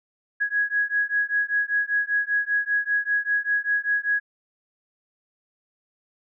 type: beating tone pair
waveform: sine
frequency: 1661.2 / 1666.3 Hz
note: G#6 / G#6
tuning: 0 / +5 cents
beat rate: 5.1 Hz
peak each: -24 dBFS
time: 0.4-4.2 s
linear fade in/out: 20 ms
effects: none